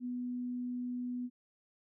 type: tone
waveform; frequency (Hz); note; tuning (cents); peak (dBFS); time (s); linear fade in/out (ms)
sine; 246.9; B3; 0; -35; 0-1.3; 50
effects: none